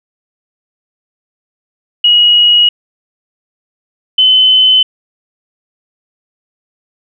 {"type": "tone pair in turn", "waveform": "sine", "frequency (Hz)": [2900, 3040], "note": ["F#7", "F#7"], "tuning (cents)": [-35, 46], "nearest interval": "minor second", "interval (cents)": 81, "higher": "second", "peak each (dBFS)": -4, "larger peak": "neither", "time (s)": [[2.04, 2.69], [4.18, 4.83]], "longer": "neither", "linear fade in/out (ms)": 5, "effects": []}